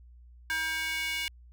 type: tone with high-pass filter sweep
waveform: square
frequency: 318.9 Hz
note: D#4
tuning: 43 cents sharp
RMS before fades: -32 dBFS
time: 0.5-1.28 s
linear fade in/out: 0 ms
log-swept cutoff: 1600 to 2500 Hz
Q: 3.2
effects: added 60 Hz sine -50 dBFS peak until 1.52 s